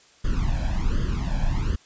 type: noise with flanger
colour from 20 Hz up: brown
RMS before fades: -23 dBFS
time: 0.24-1.76 s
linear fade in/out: 10 ms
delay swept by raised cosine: 0.62 to 1.25 ms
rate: 1.3 Hz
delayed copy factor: +0.95
effects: white hiss -55 dBFS RMS until 1.85 s + resampled to 16000 Hz